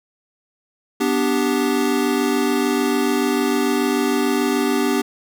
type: chord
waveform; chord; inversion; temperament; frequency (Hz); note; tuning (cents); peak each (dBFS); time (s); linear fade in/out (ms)
square; G major; first; equal; 246.9 / 293.7 / 392; B3 / D4 / G4; 0 / 0 / 0; -22; 1-5.02; 10
effects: none